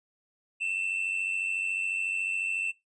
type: tone pair together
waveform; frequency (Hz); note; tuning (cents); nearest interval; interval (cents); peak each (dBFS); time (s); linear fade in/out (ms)
triangle; 2598 / 2692; E7 / E7; -26 / +36; minor second; 62; -33 / -28; 0.6-2.72; 20
effects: noise-tail reverb RT60 0.2 s tail -20 dB re dry + resampled to 24000 Hz